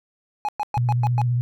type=tone bursts; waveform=triangle; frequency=838 Hz; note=G#5; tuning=15 cents sharp; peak=-19 dBFS; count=6; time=0.45-1.216 s; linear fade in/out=0 ms; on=36 ms; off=110 ms
type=tone with vibrato; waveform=sine; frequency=121.6 Hz; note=B2; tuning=26 cents flat; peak=-18 dBFS; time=0.77-1.41 s; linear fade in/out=0 ms; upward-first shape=triangle; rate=15 Hz; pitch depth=40 cents each way
effects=none